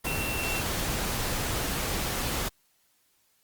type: tone in noise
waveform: sine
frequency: 2708 Hz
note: E7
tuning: 46 cents sharp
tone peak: -32 dBFS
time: 0.06-0.61 s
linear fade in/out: 10 ms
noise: pink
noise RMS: -30 dBFS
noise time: 0.04-2.49 s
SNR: -5 dB
effects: white hiss -68 dBFS RMS until 3.43 s + Opus 32 kbps